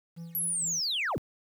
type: tone with tremolo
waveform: triangle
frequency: 167.4 Hz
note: E3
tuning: 27 cents sharp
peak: -35 dBFS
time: 0.16-0.81 s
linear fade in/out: 20 ms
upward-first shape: triangle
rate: 4.3 Hz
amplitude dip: 70%
type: linear sweep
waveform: sine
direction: down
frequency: 11840 to 38.89 Hz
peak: -26 dBFS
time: 0.35-1.18 s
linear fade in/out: 0 ms
effects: tanh soft clip ceiling -25 dBFS + 10-bit